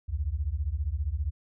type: beating tone pair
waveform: sine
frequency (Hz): 66 / 81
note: C2 / E2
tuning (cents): +16 / -30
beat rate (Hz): 15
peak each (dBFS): -30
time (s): 0.08-1.31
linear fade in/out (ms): 20
effects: none